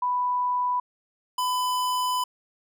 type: tone pair in turn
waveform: sine / square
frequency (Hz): 990 / 1002.1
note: B5 / B5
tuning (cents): +4 / +25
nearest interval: unison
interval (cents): 21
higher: second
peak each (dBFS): -22 / -24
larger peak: first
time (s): 0.02-0.8 / 1.38-2.24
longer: second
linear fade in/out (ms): 5
effects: none